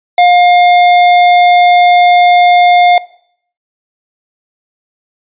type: tone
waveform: square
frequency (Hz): 710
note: F5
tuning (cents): +28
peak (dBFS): -4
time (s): 0.18-2.98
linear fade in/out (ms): 2
effects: noise-tail reverb RT60 0.6 s tail -19 dB re dry + resampled to 8000 Hz